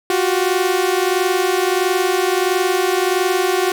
sawtooth tone pair together, 357.4 / 378.9 Hz, F4 / F#4, +40 / +41 cents, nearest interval minor second, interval 101 cents, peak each -14 dBFS, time 0.1-3.72 s, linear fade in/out 2 ms, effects none

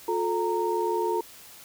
sine tone cluster, 357 / 436.7 / 926 Hz, F4 / A4 / A#5, +38 / -13 / -12 cents, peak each -28 dBFS, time 0.08-1.21 s, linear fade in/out 5 ms, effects white hiss -48 dBFS RMS until 1.64 s

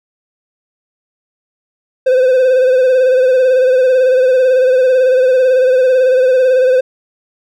triangle tone with vibrato, 513 Hz, C5, 34 cents flat, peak -5 dBFS, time 2.06-6.81 s, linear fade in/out 10 ms, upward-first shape sine, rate 18 Hz, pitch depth 45 cents each way, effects none

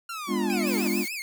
sawtooth linear sweep, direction down, 1401 to 277.2 Hz, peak -29 dBFS, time 0.09-0.88 s, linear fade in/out 5 ms
triangle chord, G# diminished seventh, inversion none, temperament equal with one note detuned, 204.6 / 246.9 / 293.7 / 349.2 Hz, G#3 / B3 / D4 / F4, -26 / 0 / 0 / 0 cents, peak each -26 / -28 / -30 / -27 dBFS, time 0.27-1.06 s, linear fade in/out 50 ms
sawtooth tone with vibrato, 2366 Hz, D7, 12 cents sharp, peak -28 dBFS, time 0.5-1.22 s, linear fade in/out 0 ms, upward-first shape triangle, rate 6.7 Hz, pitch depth 200 cents each way
blue noise, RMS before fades -37 dBFS, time 0.67-1.08 s, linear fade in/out 0 ms
effects none

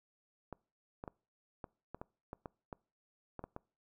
clicks, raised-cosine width 1 ms, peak -29 dBFS, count 12, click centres 0.527 / 1.039 / 1.078 / 1.642 / 1.946 / 2.015 / 2.331 / 2.458 / 2.728 / 3.393 / 3.44 / 3.564 s, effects noise-tail reverb RT60 0.4 s tail -25 dB re dry

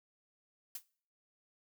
blue noise with exponential decay, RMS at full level -36 dBFS, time 0.75-0.84 s, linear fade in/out 5 ms, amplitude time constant 18 ms, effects noise-tail reverb RT60 0.5 s tail -22 dB re dry

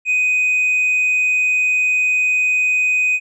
sine tone with tanh clipping, 2500 Hz, D#7, 8 cents sharp, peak -14 dBFS, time 0.05-3.2 s, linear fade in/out 50 ms, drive 1 dB, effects none

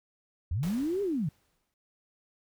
sine linear two-way sweep, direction up then down, 69.3 to 415.3 to 131 Hz, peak -27 dBFS, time 0.51-1.29 s, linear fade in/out 5 ms, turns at 1.02 s
pink noise with exponential decay, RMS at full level -42 dBFS, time 0.63-1.74 s, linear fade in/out 1 ms, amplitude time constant 240 ms
effects none

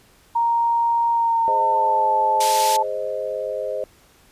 sine tone with pitch glide, 932.3 to 874.9 Hz, A#5 to A5, 0 to -10 cents, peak -16 dBFS, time 0.35-2.83 s, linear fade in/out 10 ms, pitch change -110 cents, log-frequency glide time 1.12-2.1 s
sine chord, Ab major, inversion none, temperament equal, 415.3 / 523.3 / 622.3 Hz, Ab4 / C5 / Eb5, 0 / 0 / 0 cents, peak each -31 / -26 / -27 dBFS, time 1.48-3.84 s, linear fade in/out 0 ms
pink band-pass noise, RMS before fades -26 dBFS, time 2.4-2.77 s, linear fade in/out 10 ms, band 3500 to 11000 Hz, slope 12 dB/octave
effects pink hiss -54 dBFS RMS until 4.31 s + resampled to 32000 Hz

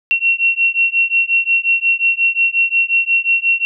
sine beating tone pair, 2725 / 2730.6 Hz, F7 / F7, -43 / -40 cents, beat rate 5.6 Hz, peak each -15 dBFS, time 0.11-3.65 s, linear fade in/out 0 ms, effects none

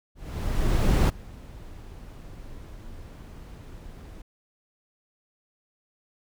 brown noise with ADSR envelope, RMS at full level -18 dBFS, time 0.15-4.22 s, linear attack 940 ms, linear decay 13 ms, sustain -24 dB, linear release 6 ms, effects none

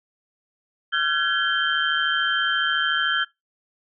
sine tone cluster, 1370 / 1524 / 1677 / 3134 Hz, F6 / G6 / G#6 / G7, -34 / -49 / +16 / -1 cents, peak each -25 dBFS, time 0.92-3.25 s, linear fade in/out 20 ms, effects noise-tail reverb RT60 0.2 s tail -24 dB re dry

